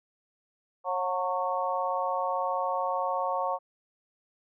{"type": "harmonic tone with a mistuned harmonic", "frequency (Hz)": 181.8, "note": "F#3", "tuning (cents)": -30, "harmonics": [3, 4, 5, 6], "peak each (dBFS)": [-32, -32, -32, -32], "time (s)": [0.84, 3.59], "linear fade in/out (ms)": 50, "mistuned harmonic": 6, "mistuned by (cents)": 24, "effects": []}